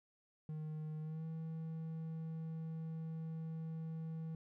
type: tone with pitch glide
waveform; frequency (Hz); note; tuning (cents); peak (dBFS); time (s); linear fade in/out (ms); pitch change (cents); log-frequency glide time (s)
triangle; 154.9 to 161.2; D#3 to E3; -7 to -38; -39; 0.49-4.35; 2; +69; 1.01-1.25
effects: none